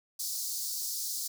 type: high-pass noise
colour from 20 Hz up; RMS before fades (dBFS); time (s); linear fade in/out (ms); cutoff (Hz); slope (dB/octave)
pink; -35; 0.19-1.28; 10; 4400; 48
effects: none